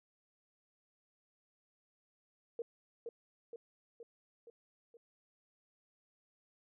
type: tone with echo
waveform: sine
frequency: 466.2 Hz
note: A#4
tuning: in tune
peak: -36 dBFS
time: 2.59-2.62 s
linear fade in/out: 2 ms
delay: 470 ms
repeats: 5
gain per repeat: -4 dB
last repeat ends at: 4.97 s
effects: none